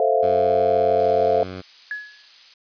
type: chord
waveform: sine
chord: F major seventh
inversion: first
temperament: equal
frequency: 440 / 523.3 / 659.3 / 698.5 Hz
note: A4 / C5 / E5 / F5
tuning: 0 / 0 / 0 / 0 cents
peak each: -21 dBFS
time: 0-1.43 s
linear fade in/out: 2 ms
type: tone with pitch glide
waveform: 10% pulse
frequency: 93.4 to 92.75 Hz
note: F#2 to F#2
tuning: +17 to +5 cents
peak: -23 dBFS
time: 0.22-1.62 s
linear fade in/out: 20 ms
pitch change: -12 cents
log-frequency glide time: 1.01-1.4 s
type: noise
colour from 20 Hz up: violet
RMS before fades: -33 dBFS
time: 0.99-2.54 s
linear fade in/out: 5 ms
type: tone with exponential decay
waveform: sine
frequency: 1691 Hz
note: G#6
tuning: 31 cents sharp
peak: -23 dBFS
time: 1.91-2.28 s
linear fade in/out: 1 ms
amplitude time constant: 80 ms
effects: resampled to 11025 Hz